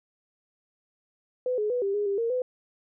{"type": "tone with pitch steps", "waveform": "sine", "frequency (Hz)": [503, 422.3, 492.6, 395.9, 413.1, 398.2, 462.2, 504], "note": ["B4", "G#4", "B4", "G4", "G#4", "G4", "A#4", "B4"], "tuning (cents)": [32, 29, -5, 17, -9, 27, -15, 35], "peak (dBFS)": -24, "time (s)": [1.46, 2.42], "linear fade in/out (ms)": 2, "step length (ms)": 120, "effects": []}